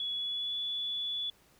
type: tone with pitch glide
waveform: sine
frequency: 3384 to 3433 Hz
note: G#7 to A7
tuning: +32 to -43 cents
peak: -32 dBFS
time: 0-1.3 s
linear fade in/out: 2 ms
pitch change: +25 cents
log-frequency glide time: 0.13-0.57 s
effects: pink hiss -64 dBFS RMS until 1.59 s